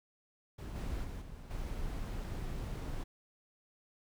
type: noise with level steps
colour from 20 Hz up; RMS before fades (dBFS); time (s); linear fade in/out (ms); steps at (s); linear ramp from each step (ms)
brown; -42 / -38 / -42 / -48 / -39; 0.58-3.04; 10; 0.75 / 1.04 / 1.21 / 1.5; 10
effects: none